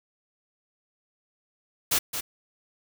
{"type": "noise with echo", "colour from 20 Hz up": "white", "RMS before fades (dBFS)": -23, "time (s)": [1.91, 1.99], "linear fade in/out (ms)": 10, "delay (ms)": 220, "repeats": 1, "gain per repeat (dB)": -8, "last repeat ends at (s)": 2.21, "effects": []}